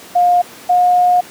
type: tone pair in turn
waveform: sine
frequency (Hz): 710 / 717.4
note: F5 / F5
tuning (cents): +28 / +46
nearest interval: unison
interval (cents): 18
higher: second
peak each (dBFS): -8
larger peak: neither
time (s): 0.15-0.42 / 0.69-1.21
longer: second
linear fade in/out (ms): 10
effects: pink hiss -36 dBFS RMS until 1.3 s + high-pass 200 Hz 12 dB/octave